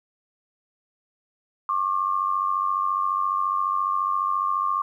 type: tone pair together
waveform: sine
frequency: 1085.5 / 1180 Hz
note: C#6 / D6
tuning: -37 / +8 cents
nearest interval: minor second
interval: 145 cents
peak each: -24 / -24 dBFS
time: 1.69-4.82 s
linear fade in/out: 2 ms
effects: 10-bit